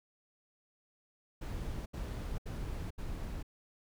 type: noise bursts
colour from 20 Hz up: brown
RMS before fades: -39 dBFS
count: 4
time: 1.41-3.429 s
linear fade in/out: 10 ms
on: 450 ms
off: 73 ms
effects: none